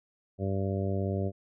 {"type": "harmonic tone", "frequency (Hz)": 97.3, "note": "G2", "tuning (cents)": -12, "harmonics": [1, 2, 3, 4, 5, 6, 7], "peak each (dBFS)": [-30, -34, -39, -36, -40, -38, -43], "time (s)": [0.38, 1.32], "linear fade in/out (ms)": 50, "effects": []}